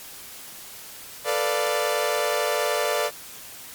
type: chord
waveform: sawtooth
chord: B half-diminished seventh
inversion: third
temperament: equal with one note detuned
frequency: 443.1 / 493.9 / 587.3 / 698.5 Hz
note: A4 / B4 / D5 / F5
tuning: +12 / 0 / 0 / 0 cents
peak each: -24 / -25 / -21 / -26 dBFS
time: 1.24-3.11 s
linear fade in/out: 50 ms
effects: white hiss -41 dBFS RMS until 3.74 s + MP3 96 kbps